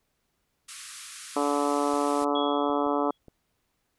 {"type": "band-pass noise", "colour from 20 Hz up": "white", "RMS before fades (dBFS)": -43, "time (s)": [0.68, 2.25], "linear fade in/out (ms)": 10, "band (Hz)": [1100, 11000], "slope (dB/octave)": 96}
{"type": "harmonic tone", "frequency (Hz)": 144.4, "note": "D3", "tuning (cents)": -29, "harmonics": [2, 3, 4, 5, 6, 7, 8, 9], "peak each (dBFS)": [-28, -30, -31, -32, -33, -33, -34, -35], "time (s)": [1.36, 3.11], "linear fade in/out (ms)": 5}
{"type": "clicks", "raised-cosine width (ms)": 2, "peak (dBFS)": -34, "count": 5, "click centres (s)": [1.937, 2.222, 2.699, 2.865, 3.283]}
{"type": "tone with exponential decay", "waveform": "sine", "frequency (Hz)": 3340, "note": "G#7", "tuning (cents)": 9, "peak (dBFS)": -30, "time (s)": [2.35, 3.18], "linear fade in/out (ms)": 5, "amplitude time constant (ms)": 180}
{"effects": ["pink hiss -75 dBFS RMS until 3.98 s"]}